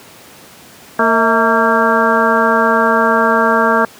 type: harmonic tone with a mistuned harmonic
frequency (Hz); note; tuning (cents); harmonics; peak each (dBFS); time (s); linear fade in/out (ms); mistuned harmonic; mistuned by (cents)
228.7; A#3; -33; 1 / 2 / 3 / 4 / 5 / 6 / 7; -17 / -17 / -17 / -17 / -17 / -17 / -17; 0.99-3.85; 2; 3; -92
effects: pink hiss -39 dBFS RMS until 3.99 s + high-pass 150 Hz 12 dB/octave